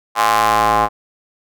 sawtooth ring-modulated tone, 109.8 Hz, A2, 3 cents flat, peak -5 dBFS, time 0.15-0.89 s, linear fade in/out 50 ms, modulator 933 Hz, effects none

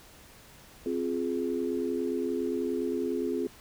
sine chord, F minor, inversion second, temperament just, 261.9 / 349.2 / 419.1 Hz, C4 / F4 / Ab4, +2 / 0 / +16 cents, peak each -32 dBFS, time 0.86-3.47 s, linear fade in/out 2 ms, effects pink hiss -53 dBFS RMS until 3.6 s

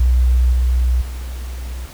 sine tone with level steps, 62 Hz, B1, 7 cents sharp, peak -10 / -12 / -24 dBFS, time 0-1.86 s, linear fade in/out 5 ms, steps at 0.52 / 1.01 s, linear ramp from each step 10 ms, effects pink hiss -39 dBFS RMS until 1.93 s

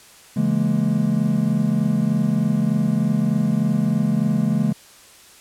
triangle chord, A# half-diminished seventh, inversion first, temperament just, 139.85 / 167.82 / 209.8 / 233.1 Hz, C#3 / E3 / G#3 / A#3, +16 / +31 / +18 / 0 cents, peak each -22 / -21 / -18 / -22 dBFS, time 0.36-4.73 s, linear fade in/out 10 ms, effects white hiss -47 dBFS RMS until 5.4 s + low-pass 11000 Hz 12 dB/octave

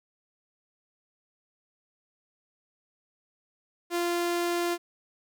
sawtooth tone, 346.5 Hz, F4, 14 cents flat, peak -22 dBFS, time 3.9-4.78 s, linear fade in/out 50 ms, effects none

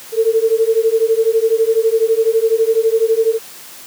sine beating tone pair, 443.1 / 455.1 Hz, A4 / A#4, +12 / -42 cents, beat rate 12 Hz, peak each -14 dBFS, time 0.12-3.39 s, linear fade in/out 50 ms, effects white hiss -36 dBFS RMS until 3.86 s + high-pass 150 Hz 12 dB/octave

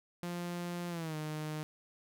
sawtooth tone with pitch glide, 174.61 to 153.77 Hz, F3 to D#3, 0 to -20 cents, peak -33 dBFS, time 0.23-1.63 s, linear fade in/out 0 ms, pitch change -220 cents, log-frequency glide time 0.89-1.16 s, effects none

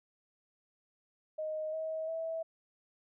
sine tone with pitch steps, 622.3 / 636.8 / 651.7 Hz, D#5 / D#5 / E5, 0 / +40 / -20 cents, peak -34 dBFS, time 1.38-2.43 s, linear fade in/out 10 ms, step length 350 ms, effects none

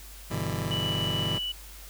sawtooth chord, E minor seventh, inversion first, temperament just, 98.89 / 123.61 / 148.33 / 164.81 Hz, G2 / B2 / D3 / E3, +16 / +2 / +18 / 0 cents, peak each -30 dBFS, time 0.3-1.39 s, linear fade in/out 20 ms
sine tone, 2960 Hz, F#7, in tune, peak -29 dBFS, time 0.71-1.52 s, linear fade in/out 5 ms
effects added 50 Hz sine -45 dBFS peak until 1.89 s + white hiss -48 dBFS RMS until 1.89 s

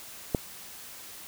click, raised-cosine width 2 ms, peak -10 dBFS, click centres 0.348 s, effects white hiss -45 dBFS RMS until 1.27 s

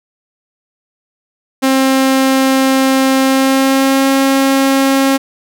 sawtooth tone with pitch glide, 265.9 to 270.7 Hz, C4 to C#4, +28 to -41 cents, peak -5 dBFS, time 1.62-5.18 s, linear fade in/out 20 ms, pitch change +31 cents, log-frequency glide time 3.21-4.09 s, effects none

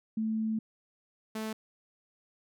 sine / sawtooth tone pair in turn, 220 / 218.7 Hz, A3 / A3, 0 / -10 cents, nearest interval unison, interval 10 cents, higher first, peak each -28 / -30 dBFS, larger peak first, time 0.17-0.59 / 1.35-1.53 s, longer first, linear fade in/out 5 ms, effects none

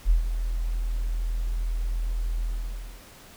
sine tone with ADSR envelope, 41.2 Hz, E1, in tune, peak -14 dBFS, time 0.05-3.03 s, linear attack 51 ms, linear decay 120 ms, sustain -10 dB, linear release 590 ms, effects pink hiss -49 dBFS RMS until 3.36 s

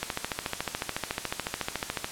click train, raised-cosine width 0.3 ms, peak -12 dBFS, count 29, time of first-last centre 0.03-2.044 s, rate 13.9 Hz, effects white hiss -39 dBFS RMS until 2.11 s + low-pass 10000 Hz 12 dB/octave

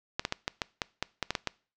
clicks, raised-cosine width 0.2 ms, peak -11 dBFS, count 11, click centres 0.195 / 0.251 / 0.324 / 0.479 / 0.618 / 0.818 / 1.026 / 1.227 / 1.306 / 1.352 / 1.473 s, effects noise-tail reverb RT60 0.4 s tail -23 dB re dry + low-pass 7000 Hz 12 dB/octave

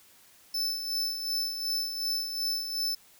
45% pulse tone with tremolo, 5274 Hz, E8, in tune, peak -27 dBFS, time 0.54-2.95 s, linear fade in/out 5 ms, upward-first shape sine, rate 2.7 Hz, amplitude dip 55%, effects white hiss -58 dBFS RMS until 3.19 s

